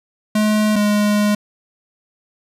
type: tone pair in turn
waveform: square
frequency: 213 / 208 Hz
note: G#3 / G#3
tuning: +44 / +3 cents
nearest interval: unison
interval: 41 cents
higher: first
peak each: -14 dBFS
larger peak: neither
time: 0.35-0.76 / 0.76-1.35 s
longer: second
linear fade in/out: 5 ms
effects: resampled to 32000 Hz